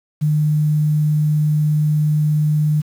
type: tone with quantisation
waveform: sine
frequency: 151.4 Hz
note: D#3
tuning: 47 cents flat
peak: -13 dBFS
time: 0.21-2.82 s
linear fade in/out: 20 ms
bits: 7
effects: none